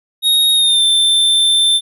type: tone with pitch glide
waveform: square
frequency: 3748 to 3558 Hz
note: A#7 to A7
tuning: +9 to +19 cents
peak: -10 dBFS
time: 0.22-1.81 s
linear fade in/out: 50 ms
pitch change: -90 cents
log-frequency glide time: 0.54-0.83 s
effects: none